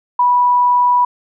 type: tone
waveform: sine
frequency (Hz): 981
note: B5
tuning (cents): -12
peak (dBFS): -9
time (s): 0.19-1.05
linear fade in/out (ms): 5
effects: none